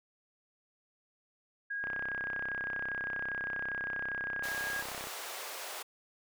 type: tone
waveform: sine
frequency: 1638 Hz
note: G#6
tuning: 24 cents flat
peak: -34 dBFS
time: 1.7-4.82 s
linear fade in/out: 10 ms
type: click train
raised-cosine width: 0.5 ms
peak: -26 dBFS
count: 106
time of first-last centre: 1.84-5.071 s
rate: 32.5 Hz
type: high-pass noise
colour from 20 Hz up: pink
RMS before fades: -42 dBFS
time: 4.43-5.83 s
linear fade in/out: 10 ms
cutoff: 490 Hz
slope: 24 dB/octave
effects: none